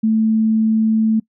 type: tone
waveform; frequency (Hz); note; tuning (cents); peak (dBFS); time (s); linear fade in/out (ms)
sine; 220.3; A3; +2; -12; 0.03-1.2; 10
effects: noise-tail reverb RT60 0.1 s tail -23 dB re dry